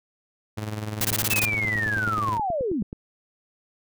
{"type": "tone with tremolo", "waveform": "sawtooth", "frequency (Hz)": 106.5, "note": "G#2", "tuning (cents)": 44, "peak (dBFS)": -22, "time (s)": [0.57, 2.38], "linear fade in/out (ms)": 10, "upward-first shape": "triangle", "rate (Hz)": 20, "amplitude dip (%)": 70}
{"type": "noise bursts", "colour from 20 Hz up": "white", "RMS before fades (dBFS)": -24, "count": 8, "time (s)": [1.01, 1.453], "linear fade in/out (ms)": 2, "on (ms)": 37, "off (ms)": 21}
{"type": "click train", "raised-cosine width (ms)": 3, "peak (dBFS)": -21, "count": 19, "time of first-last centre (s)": [1.01, 2.929], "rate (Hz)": 9.38}
{"type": "linear sweep", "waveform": "sine", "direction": "down", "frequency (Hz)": [2666, 171.4], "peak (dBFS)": -23, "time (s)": [1.3, 2.83], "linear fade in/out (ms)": 10}
{"effects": []}